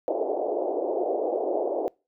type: band-pass noise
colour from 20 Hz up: pink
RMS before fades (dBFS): -27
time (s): 0.08-1.88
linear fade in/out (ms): 0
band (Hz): 340 to 730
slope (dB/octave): 48
effects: noise-tail reverb RT60 0.3 s tail -26 dB re dry